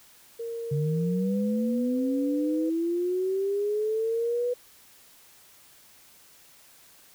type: tone with pitch glide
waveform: sine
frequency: 463.2 to 499.3 Hz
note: A#4 to B4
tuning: -11 to +19 cents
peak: -31 dBFS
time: 0.39-2.7 s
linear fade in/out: 10 ms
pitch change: +130 cents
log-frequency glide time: 1.16-1.37 s
type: linear sweep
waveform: sine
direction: up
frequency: 139.8 to 493.9 Hz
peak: -24 dBFS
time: 0.71-4.54 s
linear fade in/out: 10 ms
effects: white hiss -55 dBFS RMS until 7.14 s